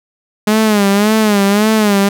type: tone with vibrato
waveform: sawtooth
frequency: 208.4 Hz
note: G#3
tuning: 6 cents sharp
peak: -5 dBFS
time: 0.47-2.09 s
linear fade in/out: 5 ms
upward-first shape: sine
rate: 1.8 Hz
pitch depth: 94 cents each way
effects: none